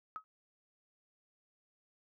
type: tone with exponential decay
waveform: sine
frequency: 1274 Hz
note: D#6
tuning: 41 cents sharp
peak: -35 dBFS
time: 0.16-0.24 s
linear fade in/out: 0 ms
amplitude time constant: 17 ms
effects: none